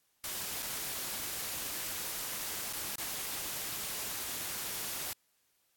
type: noise with dropouts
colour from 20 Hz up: white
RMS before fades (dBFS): -38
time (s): 0.24-5.13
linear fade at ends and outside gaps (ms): 0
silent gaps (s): 0.624-0.628 / 2.727-2.734 / 2.956-2.982
effects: white hiss -74 dBFS RMS until 5.76 s + AAC 64 kbps